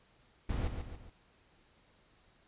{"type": "noise with echo", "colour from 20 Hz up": "brown", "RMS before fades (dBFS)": -34, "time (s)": [0.49, 0.68], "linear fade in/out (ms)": 5, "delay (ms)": 140, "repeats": 3, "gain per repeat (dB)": -6, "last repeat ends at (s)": 1.1, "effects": ["pink hiss -67 dBFS RMS until 2.47 s", "resampled to 8000 Hz"]}